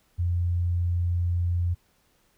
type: tone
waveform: sine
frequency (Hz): 87.3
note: F2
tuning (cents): 0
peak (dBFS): -22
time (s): 0.18-1.75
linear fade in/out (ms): 20
effects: pink hiss -66 dBFS RMS until 2.37 s